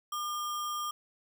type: tone with sample-and-hold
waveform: sine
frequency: 1203 Hz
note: D6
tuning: 41 cents sharp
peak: -32 dBFS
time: 0.12-0.91 s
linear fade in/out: 5 ms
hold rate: 4410 Hz
effects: none